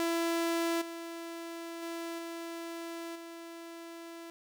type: tone with level steps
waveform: sawtooth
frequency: 334.7 Hz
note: E4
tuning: 26 cents sharp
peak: -25 / -36 / -33 / -35 / -40 dBFS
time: 0-4.3 s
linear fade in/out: 0 ms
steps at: 0.81 / 1.82 / 2.18 / 3.15 s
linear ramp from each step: 10 ms
effects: none